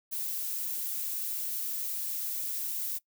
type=noise; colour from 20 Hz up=violet; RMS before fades=-34 dBFS; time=0.11-2.99 s; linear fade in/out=20 ms; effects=noise-tail reverb RT60 0.1 s tail -21 dB re dry